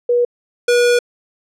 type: tone pair in turn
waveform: sine / square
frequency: 483.6 / 483.6 Hz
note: B4 / B4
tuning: -36 / -36 cents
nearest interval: unison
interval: 0 cents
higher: neither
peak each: -11 dBFS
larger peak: neither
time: 0.09-0.25 / 0.68-0.99 s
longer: second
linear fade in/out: 5 ms
effects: low-pass 9000 Hz 12 dB/octave